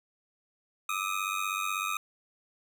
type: ring-modulated tone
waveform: 25% pulse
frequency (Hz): 1244.5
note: D#6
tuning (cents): 0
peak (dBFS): -23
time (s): 0.89-1.97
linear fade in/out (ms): 2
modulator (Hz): 48.1
effects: none